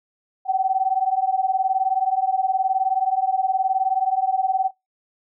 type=beating tone pair; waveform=sine; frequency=753 / 772 Hz; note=F#5 / G5; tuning=+30 / -27 cents; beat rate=19 Hz; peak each=-21 dBFS; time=0.45-4.71 s; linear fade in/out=50 ms; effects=noise-tail reverb RT60 0.2 s tail -23 dB re dry